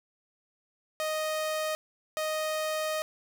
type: tone pair in turn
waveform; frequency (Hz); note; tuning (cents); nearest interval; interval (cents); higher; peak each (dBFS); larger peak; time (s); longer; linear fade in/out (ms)
sawtooth; 622.3 / 622.3; D#5 / D#5; 0 / 0; unison; 0; neither; -25; neither; 1-1.75 / 2.17-3.02; second; 0
effects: none